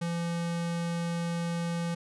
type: tone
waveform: square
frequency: 170 Hz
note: F3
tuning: 46 cents flat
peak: -30 dBFS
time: 0.01-1.95 s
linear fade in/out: 10 ms
effects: resampled to 24000 Hz